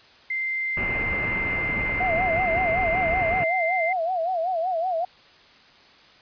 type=tone; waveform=sine; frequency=2086 Hz; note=C7; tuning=6 cents flat; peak=-24 dBFS; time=0.3-3.93 s; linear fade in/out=5 ms
type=low-pass noise; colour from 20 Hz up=pink; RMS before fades=-31 dBFS; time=0.77-3.44 s; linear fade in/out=2 ms; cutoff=2800 Hz; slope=96 dB/octave
type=tone with vibrato; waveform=sine; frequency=698.5 Hz; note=F5; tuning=in tune; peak=-22 dBFS; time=2-5.05 s; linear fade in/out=5 ms; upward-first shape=sine; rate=5.3 Hz; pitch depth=140 cents each way
effects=white hiss -52 dBFS RMS until 6.21 s + resampled to 11025 Hz